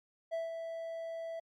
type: tone with ADSR envelope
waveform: triangle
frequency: 659.3 Hz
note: E5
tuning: in tune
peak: -30 dBFS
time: 0.31-1.4 s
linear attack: 27 ms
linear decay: 160 ms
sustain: -6 dB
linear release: 9 ms
effects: MP3 64 kbps